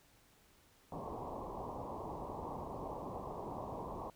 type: low-pass noise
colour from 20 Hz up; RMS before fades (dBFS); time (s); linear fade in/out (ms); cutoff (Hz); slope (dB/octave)
white; -44; 0.92-4.1; 2; 1100; 96
effects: pink hiss -67 dBFS RMS until 4.15 s